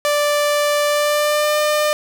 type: tone with pitch glide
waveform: sawtooth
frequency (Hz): 587.3 to 601.4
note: D5 to D5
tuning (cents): 0 to +41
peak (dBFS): -11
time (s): 0.05-1.93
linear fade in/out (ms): 0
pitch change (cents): +41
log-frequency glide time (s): 0.87-1.59
effects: none